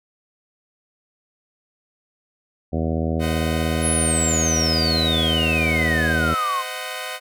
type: harmonic tone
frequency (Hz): 80.4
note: E2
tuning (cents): -43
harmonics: 1 / 2 / 3 / 4 / 5 / 6 / 7 / 8 / 9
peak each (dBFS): -24 / -26 / -26 / -30 / -32 / -33 / -31 / -35 / -35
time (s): 2.72-6.35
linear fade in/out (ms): 20
type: chord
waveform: 10% pulse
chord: C diminished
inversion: none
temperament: equal with one note detuned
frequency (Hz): 513.4 / 622.3 / 740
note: C5 / Eb5 / Gb5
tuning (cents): -33 / 0 / 0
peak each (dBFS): -24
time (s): 3.19-7.2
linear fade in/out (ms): 50
type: exponential sweep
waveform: sine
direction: down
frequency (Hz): 11000 to 1025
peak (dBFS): -20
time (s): 3.81-6.64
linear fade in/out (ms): 50
effects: none